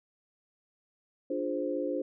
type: chord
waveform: sine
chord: D half-diminished seventh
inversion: none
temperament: equal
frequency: 293.7 / 349.2 / 415.3 / 523.3 Hz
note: D4 / F4 / Ab4 / C5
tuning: 0 / 0 / 0 / 0 cents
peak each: -34 / -36 / -38 / -33 dBFS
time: 1.3-2.02 s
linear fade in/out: 5 ms
effects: none